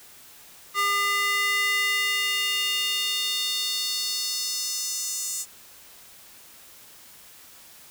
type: tone with high-pass filter sweep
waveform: square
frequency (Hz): 403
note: G4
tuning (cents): +48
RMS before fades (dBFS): -26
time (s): 0.74-5.46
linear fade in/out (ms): 50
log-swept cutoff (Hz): 1400 to 7200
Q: 2.7
effects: white hiss -49 dBFS RMS until 7.9 s